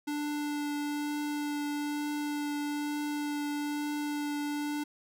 square tone with vibrato, 293.7 Hz, D4, in tune, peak -32 dBFS, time 0.07-4.84 s, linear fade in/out 10 ms, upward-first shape triangle, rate 1.1 Hz, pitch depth 10 cents each way, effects none

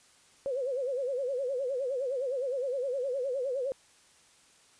sine tone with vibrato, 523.3 Hz, C5, in tune, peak -29 dBFS, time 0.46-3.72 s, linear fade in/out 0 ms, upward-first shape sine, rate 9.7 Hz, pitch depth 130 cents each way, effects white hiss -61 dBFS RMS until 4.79 s + resampled to 22050 Hz

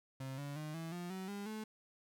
35% pulse tone with pitch steps, 133.2 / 142.76 / 153.01 / 163.99 / 175.76 / 188.37 / 201.9 / 216.4 Hz, C3 / D3 / D#3 / E3 / F3 / F#3 / G#3 / A3, +31 / -49 / -29 / -9 / +11 / +31 / -49 / -29 cents, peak -40 dBFS, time 0.2-1.64 s, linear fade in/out 5 ms, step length 180 ms, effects none

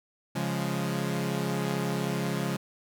sawtooth chord, Db major, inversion none, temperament equal, 138.59 / 174.61 / 207.7 Hz, Db3 / F3 / Ab3, 0 / 0 / 0 cents, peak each -28 / -28 / -29 dBFS, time 0.35-2.57 s, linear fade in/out 10 ms, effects none

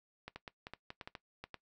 clicks, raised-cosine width 0.3 ms, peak -28 dBFS, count 11, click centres 0.28 / 0.36 / 0.478 / 0.669 / 0.736 / 0.904 / 1.012 / 1.075 / 1.152 / 1.44 / 1.543 s, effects noise-tail reverb RT60 0.1 s tail -18 dB re dry

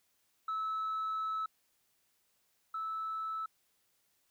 sine tone pair in turn, 1302 / 1309.5 Hz, E6 / E6, -22 / -12 cents, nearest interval unison, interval 10 cents, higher second, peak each -31 / -34 dBFS, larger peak first, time 0.48-1.46 / 2.74-3.46 s, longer first, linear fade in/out 5 ms, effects tanh soft clip ceiling -31 dBFS + white hiss -75 dBFS RMS until 4.3 s

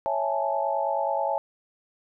sine chord, A major seventh, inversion first, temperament equal, 554.4 / 659.3 / 830.6 / 880 Hz, C#5 / E5 / G#5 / A5, 0 / 0 / 0 / 0 cents, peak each -29 dBFS, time 0.06-1.38 s, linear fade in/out 0 ms, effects none

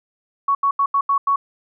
sine tone bursts at uneven times, 1115 Hz, C#6, 10 cents sharp, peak -14 dBFS, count 6, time 0.48-0.55 / 0.63-0.71 / 0.79-0.86 / 0.94-1.01 / 1.09-1.18 / 1.27-1.36 s, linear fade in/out 5 ms, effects none

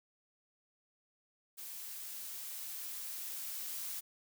blue noise with level ramp, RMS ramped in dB -46 to -41 dBFS, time 1.57-4.01 s, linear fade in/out 20 ms, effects none

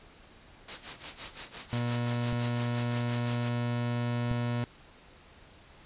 white noise with tremolo, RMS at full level -37 dBFS, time 0.68-3.49 s, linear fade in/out 5 ms, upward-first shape sine, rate 5.8 Hz, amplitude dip 85%
30% pulse tone, 120 Hz, B2, 49 cents flat, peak -26 dBFS, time 1.73-4.64 s, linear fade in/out 0 ms
clicks, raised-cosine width 5 ms, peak -23 dBFS, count 2, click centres 2.328 / 4.314 s
effects pink hiss -55 dBFS RMS until 5.85 s + resampled to 8000 Hz

